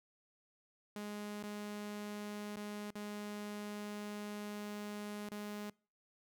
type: tone with dropouts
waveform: sawtooth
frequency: 207.7 Hz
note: G#3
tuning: in tune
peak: -38 dBFS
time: 0.96-5.7 s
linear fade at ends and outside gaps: 2 ms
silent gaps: 1.427-1.436 / 2.561-2.569 / 2.906-2.954 / 5.289-5.316 s
effects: noise-tail reverb RT60 0.4 s tail -25 dB re dry